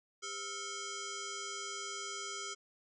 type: tone with frequency modulation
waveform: sine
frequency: 2300 Hz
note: D7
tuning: 37 cents flat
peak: -39 dBFS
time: 0.22-2.55 s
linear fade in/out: 20 ms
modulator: 900 Hz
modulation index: 5.4
effects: none